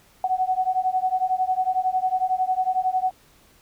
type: beating tone pair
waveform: sine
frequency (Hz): 740 / 751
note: F#5 / F#5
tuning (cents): 0 / +26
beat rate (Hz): 11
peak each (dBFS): -23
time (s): 0.24-3.11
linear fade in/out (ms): 2
effects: pink hiss -56 dBFS RMS until 3.61 s